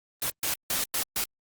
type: noise bursts at uneven times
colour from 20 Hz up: white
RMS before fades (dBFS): -28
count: 5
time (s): 0.22-0.3 / 0.43-0.54 / 0.7-0.84 / 0.94-1.03 / 1.16-1.24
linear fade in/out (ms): 2
effects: Opus 24 kbps